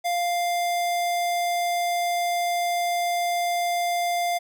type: tone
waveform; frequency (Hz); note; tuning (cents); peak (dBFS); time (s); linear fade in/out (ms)
square; 698.5; F5; 0; -23; 0.04-4.39; 20
effects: none